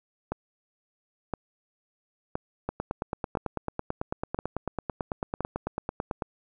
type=two click trains; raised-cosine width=1 ms; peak=-15 / -15 dBFS; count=33 / 6; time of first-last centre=2.69-6.222 / 0.32-5.406 s; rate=9.06 / 0.983 Hz; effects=none